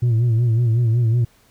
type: tone with vibrato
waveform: sine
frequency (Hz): 116.54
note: A#2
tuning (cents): 0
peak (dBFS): -11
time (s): 0.02-1.25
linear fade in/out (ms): 10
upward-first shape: sine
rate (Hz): 5.4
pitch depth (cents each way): 84
effects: tanh soft clip ceiling -13 dBFS + pink hiss -56 dBFS RMS until 1.5 s